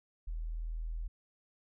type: tone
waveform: sine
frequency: 40.56 Hz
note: E1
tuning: 27 cents flat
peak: -35 dBFS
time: 0.27-1.08 s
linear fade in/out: 10 ms
effects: none